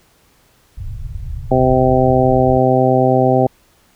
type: low-pass noise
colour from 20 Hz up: pink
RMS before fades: -25 dBFS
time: 0.77-2.59 s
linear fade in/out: 10 ms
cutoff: 130 Hz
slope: 48 dB/octave
type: harmonic tone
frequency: 129.1 Hz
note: C3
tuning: 23 cents flat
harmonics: 1 / 2 / 3 / 4 / 5 / 6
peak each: -17 / -17 / -17 / -17 / -17 / -17 dBFS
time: 1.51-3.47 s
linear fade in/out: 5 ms
effects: pink hiss -54 dBFS RMS until 3.95 s